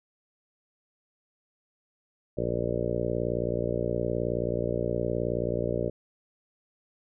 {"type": "harmonic tone", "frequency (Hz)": 59, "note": "A#1", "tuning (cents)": 22, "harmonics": [1, 2, 3, 4, 5, 6, 7, 8, 9, 10], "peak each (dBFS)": [-38, -34, -36, -38, -40, -35, -34, -34, -35, -34], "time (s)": [2.37, 5.9], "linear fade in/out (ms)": 10, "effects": []}